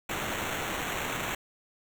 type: noise with sample-and-hold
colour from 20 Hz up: violet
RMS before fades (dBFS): -33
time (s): 0.09-1.35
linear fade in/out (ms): 5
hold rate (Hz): 4900
effects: none